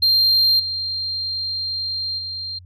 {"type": "tone with level steps", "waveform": "sine", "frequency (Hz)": 4183, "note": "C8", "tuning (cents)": -1, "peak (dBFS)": [-10, -22, -26], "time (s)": [0.02, 2.59], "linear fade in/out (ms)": 10, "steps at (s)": [0.59, 2.18], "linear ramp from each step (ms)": 10, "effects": ["tanh soft clip ceiling -12 dBFS", "added 90 Hz sine -41 dBFS peak until 2.65 s"]}